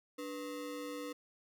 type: ring-modulated tone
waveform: square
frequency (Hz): 392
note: G4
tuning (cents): 0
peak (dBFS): -38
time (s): 0.18-1.13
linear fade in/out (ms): 10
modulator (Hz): 98.7
effects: none